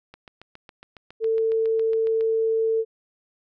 click train, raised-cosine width 0.3 ms, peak -27 dBFS, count 16, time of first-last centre 0.14-2.209 s, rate 7.25 Hz
sine tone, 447.2 Hz, A4, 28 cents sharp, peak -19 dBFS, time 1.2-2.85 s, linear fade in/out 50 ms
effects none

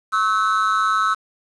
triangle tone with amplitude modulation, 1300 Hz, E6, 24 cents flat, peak -10 dBFS, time 0.12-1.15 s, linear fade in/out 20 ms, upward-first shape sine, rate 203 Hz, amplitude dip 95%, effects resampled to 22050 Hz + 7-bit

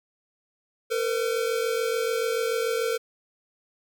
square tone pair together, 455.2 / 502.1 Hz, A#4 / B4, -41 / +29 cents, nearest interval major second, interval 170 cents, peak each -26 / -30 dBFS, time 0.9-2.98 s, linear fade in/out 20 ms, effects none

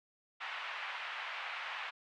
white band-pass noise, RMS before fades -42 dBFS, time 0.4-1.91 s, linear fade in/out 20 ms, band 780 to 2700 Hz, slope 24 dB/octave, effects none

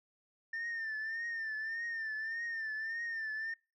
sine tone with vibrato, 1800 Hz, A6, 39 cents sharp, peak -34 dBFS, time 0.53-3.54 s, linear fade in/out 5 ms, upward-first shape triangle, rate 1.7 Hz, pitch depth 74 cents each way, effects noise-tail reverb RT60 0.3 s tail -25 dB re dry + tanh soft clip ceiling -34 dBFS

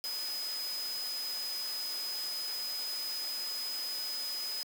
sine tone in noise, 5020 Hz, D#8, 15 cents sharp, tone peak -35 dBFS, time 0.04-4.63 s, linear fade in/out 0 ms, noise white, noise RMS -43 dBFS, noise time 0.04-4.63 s, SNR +5 dB, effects high-pass 300 Hz 12 dB/octave

